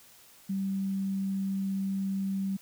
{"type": "tone", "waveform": "sine", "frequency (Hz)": 194.1, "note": "G3", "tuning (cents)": -17, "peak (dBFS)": -28, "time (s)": [0.49, 2.57], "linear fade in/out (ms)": 10, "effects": ["white hiss -56 dBFS RMS until 2.61 s"]}